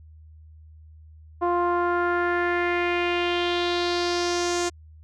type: tone with low-pass filter sweep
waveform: sawtooth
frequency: 350 Hz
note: F4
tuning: 4 cents sharp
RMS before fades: -24 dBFS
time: 1.41-4.7 s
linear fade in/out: 20 ms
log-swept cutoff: 950 to 7100 Hz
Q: 3.1
effects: added 78 Hz sine -45 dBFS peak until 5.03 s